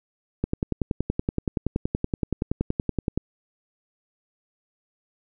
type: click train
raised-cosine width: 3 ms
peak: -10 dBFS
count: 30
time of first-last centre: 0.44-3.176 s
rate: 10.6 Hz
effects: none